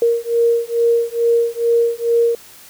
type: beating tone pair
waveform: sine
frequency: 466.2 / 468.5 Hz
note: A#4 / A#4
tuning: 0 / +9 cents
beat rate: 2.3 Hz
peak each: -16 dBFS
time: 0.02-2.35 s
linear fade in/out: 2 ms
effects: white hiss -42 dBFS RMS until 2.69 s